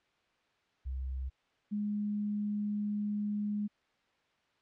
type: tone pair in turn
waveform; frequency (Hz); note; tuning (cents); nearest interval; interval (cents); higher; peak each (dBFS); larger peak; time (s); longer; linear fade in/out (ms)
sine; 65.4 / 207.6; C2 / G#3; 0 / 0; octave + minor sixth; 2000; second; -34 / -31; second; 0.85-1.3 / 1.71-3.68; second; 20
effects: white hiss -72 dBFS RMS until 4.61 s + low-pass 3000 Hz 12 dB/octave